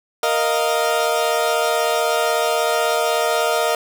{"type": "chord", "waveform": "30% pulse", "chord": "Bb suspended fourth", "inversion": "none", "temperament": "equal", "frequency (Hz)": [466.2, 622.3, 698.5], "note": ["Bb4", "Eb5", "F5"], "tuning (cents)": [0, 0, 0], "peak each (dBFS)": [-19, -18, -19], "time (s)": [0.23, 3.75], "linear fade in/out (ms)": 2, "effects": []}